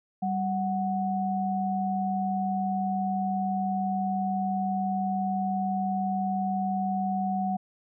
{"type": "tone pair together", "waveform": "sine", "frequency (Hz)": [194.09, 740], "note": ["G3", "F#5"], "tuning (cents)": [-17, 0], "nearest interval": "octave + major seventh", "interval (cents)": 2317, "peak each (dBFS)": -28, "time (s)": [0.22, 7.57], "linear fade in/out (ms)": 10, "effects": []}